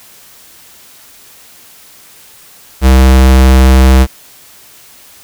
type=tone; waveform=square; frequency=65.2 Hz; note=C2; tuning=5 cents flat; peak=-3 dBFS; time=2.81-4.07 s; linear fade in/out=50 ms; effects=white hiss -39 dBFS RMS until 5.23 s